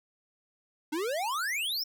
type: exponential sweep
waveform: square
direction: up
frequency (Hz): 290 to 5588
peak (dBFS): -30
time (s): 0.92-1.84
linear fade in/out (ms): 10
effects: none